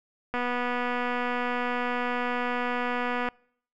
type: click train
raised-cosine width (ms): 0.5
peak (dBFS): -15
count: 723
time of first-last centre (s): 0.34-3.287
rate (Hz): 245
effects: noise-tail reverb RT60 0.6 s tail -26 dB re dry